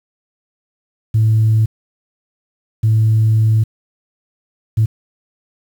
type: tone bursts at uneven times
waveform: sine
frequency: 110 Hz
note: A2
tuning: in tune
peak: -8 dBFS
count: 3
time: 1.14-1.66 / 2.83-3.64 / 4.77-4.86 s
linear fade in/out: 10 ms
effects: tanh soft clip ceiling -6 dBFS + 7-bit